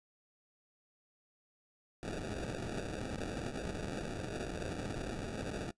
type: noise with sample-and-hold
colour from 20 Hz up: white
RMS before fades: -40 dBFS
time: 2.03-5.71 s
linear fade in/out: 0 ms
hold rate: 1050 Hz
effects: noise-tail reverb RT60 0.1 s tail -21 dB re dry + resampled to 22050 Hz